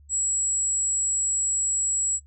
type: tone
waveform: sine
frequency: 7750 Hz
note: B8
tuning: 34 cents flat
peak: -22 dBFS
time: 0.09-2.2 s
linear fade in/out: 50 ms
effects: noise-tail reverb RT60 0.1 s tail -24 dB re dry + added 72 Hz sine -49 dBFS peak until 2.26 s